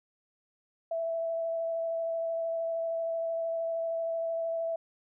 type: tone with vibrato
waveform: sine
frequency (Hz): 661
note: E5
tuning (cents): +5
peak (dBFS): -29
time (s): 0.91-4.76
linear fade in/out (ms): 5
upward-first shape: square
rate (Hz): 13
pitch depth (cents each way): 8
effects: none